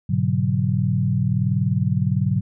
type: chord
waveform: sine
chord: G# half-diminished seventh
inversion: none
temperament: equal with one note detuned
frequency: 103.83 / 123.47 / 143.64 / 185 Hz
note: G#2 / B2 / D3 / F#3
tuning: 0 / 0 / -38 / 0 cents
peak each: -23 dBFS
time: 0.09-2.41 s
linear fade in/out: 10 ms
effects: none